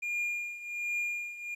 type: tone with tremolo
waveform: triangle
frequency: 2415 Hz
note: D7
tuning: 48 cents sharp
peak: -27 dBFS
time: 0.02-1.55 s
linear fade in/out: 10 ms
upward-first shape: triangle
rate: 1.3 Hz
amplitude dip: 80%
effects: resampled to 32000 Hz + 11-bit